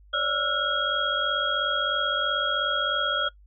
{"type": "tone cluster", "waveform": "sine", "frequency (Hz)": [552, 595, 1339, 1435, 3288], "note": ["C#5", "D5", "E6", "F6", "G#7"], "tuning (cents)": [-7, 22, 27, 47, -18], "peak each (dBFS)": [-35, -33, -28, -27, -27], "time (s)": [0.13, 3.29], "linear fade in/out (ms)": 10, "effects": ["noise-tail reverb RT60 0.1 s tail -21 dB re dry", "added 50 Hz sine -50 dBFS peak until 3.46 s"]}